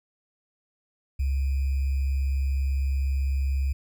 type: tone with sample-and-hold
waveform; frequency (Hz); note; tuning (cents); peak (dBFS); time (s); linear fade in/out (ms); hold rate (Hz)
sine; 67.9; C#2; -35; -22; 1.19-3.73; 10; 2450
effects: none